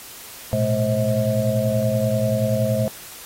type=tone cluster; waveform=sine; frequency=111.7 / 122.2 / 214.4 / 529 / 640 Hz; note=A2 / B2 / A3 / C5 / D#5; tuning=+27 / -18 / -45 / +19 / +49 cents; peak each=-24 dBFS; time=0.53-2.88 s; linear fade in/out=0 ms; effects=white hiss -39 dBFS RMS until 3.25 s + AAC 48 kbps